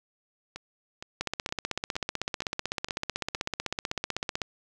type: two click trains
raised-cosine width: 0.2 ms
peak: -21 / -12 dBFS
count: 7 / 52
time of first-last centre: 0.56-3.351 / 1.21-4.418 s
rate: 2.15 / 15.9 Hz
effects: none